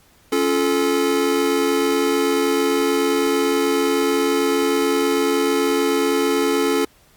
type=chord; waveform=square; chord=Db augmented; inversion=none; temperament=just; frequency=277.2 / 346.5 / 433.1 Hz; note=Db4 / F4 / A4; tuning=0 / -14 / -27 cents; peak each=-22 / -24 / -20 dBFS; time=0.32-6.85 s; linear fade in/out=5 ms; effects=pink hiss -54 dBFS RMS until 7.16 s + Opus 48 kbps